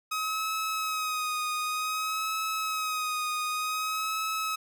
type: tone with vibrato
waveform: sawtooth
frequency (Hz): 1265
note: D#6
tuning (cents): +28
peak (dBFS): -25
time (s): 0.11-4.56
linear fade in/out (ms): 10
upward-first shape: sine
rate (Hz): 0.54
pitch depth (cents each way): 37
effects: none